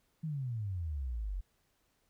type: exponential sweep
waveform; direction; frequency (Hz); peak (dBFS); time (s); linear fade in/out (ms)
sine; down; 164.5 to 43.65; -34; 0.23-1.41; 10
effects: pink hiss -75 dBFS RMS until 2.09 s